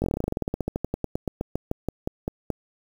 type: slowing click train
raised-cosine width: 2 ms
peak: -12 dBFS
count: 30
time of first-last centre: 0.02-2.503 s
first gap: 20 ms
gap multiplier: 1.09
effects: 7-bit